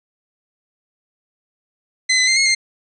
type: tone with pitch steps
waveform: 20% pulse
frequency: 2040 / 2018 / 2089 / 2165 / 2104 Hz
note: C7 / B6 / C7 / C#7 / C7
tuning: -44 / +37 / -3 / -41 / +9 cents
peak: -8 dBFS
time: 2.09-2.55 s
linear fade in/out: 10 ms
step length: 92 ms
effects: resampled to 22050 Hz